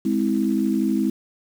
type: chord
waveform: sine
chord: Ab augmented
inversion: none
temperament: just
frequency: 207.7 / 259.6 / 324.5 Hz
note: Ab3 / C4 / E4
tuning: 0 / -13 / -27 cents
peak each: -22 / -23 / -23 dBFS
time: 0.05-1.1 s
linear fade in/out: 5 ms
effects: 7-bit